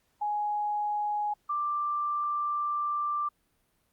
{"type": "tone pair in turn", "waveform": "sine", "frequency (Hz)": [834, 1179.5], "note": ["G#5", "D6"], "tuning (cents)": [7, 7], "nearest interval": "tritone", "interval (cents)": 600, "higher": "second", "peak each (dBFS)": -27, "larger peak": "neither", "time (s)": [[0.21, 1.34], [1.49, 3.29]], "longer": "second", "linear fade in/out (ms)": 10, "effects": ["pink hiss -72 dBFS RMS until 3.92 s", "Opus 48 kbps"]}